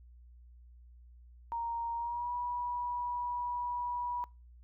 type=tone with pitch glide; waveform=sine; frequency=932.3 to 972.5 Hz; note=A#5 to B5; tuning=0 to -27 cents; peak=-33 dBFS; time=1.52-4.24 s; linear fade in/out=0 ms; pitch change=+73 cents; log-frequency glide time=1.95-2.32 s; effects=noise-tail reverb RT60 0.3 s tail -25 dB re dry + added 60 Hz sine -53 dBFS peak until 4.63 s